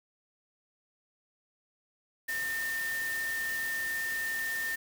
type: tone in noise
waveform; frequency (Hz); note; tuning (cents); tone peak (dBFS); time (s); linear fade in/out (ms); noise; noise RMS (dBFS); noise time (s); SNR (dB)
sine; 1810; A6; +48; -31; 2.28-4.76; 10; white; -41; 2.28-4.76; +7
effects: none